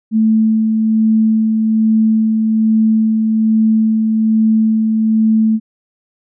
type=tone with tremolo; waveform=sine; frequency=220 Hz; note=A3; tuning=in tune; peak=-8 dBFS; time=0.11-5.6 s; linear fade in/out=50 ms; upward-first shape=sine; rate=1.2 Hz; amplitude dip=30%; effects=none